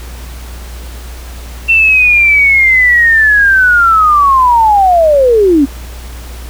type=linear sweep; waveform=sine; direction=down; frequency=2705 to 261.6 Hz; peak=-4 dBFS; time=1.68-5.66 s; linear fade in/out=20 ms; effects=added 60 Hz sine -24 dBFS peak until 6.49 s + pink hiss -33 dBFS RMS until 6.49 s